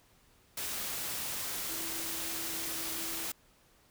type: tone in noise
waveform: sine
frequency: 328.7 Hz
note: E4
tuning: 5 cents flat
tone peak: -47 dBFS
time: 1.69-3.26 s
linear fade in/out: 5 ms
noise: white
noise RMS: -37 dBFS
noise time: 0.57-3.32 s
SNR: -13 dB
effects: pink hiss -65 dBFS RMS until 3.9 s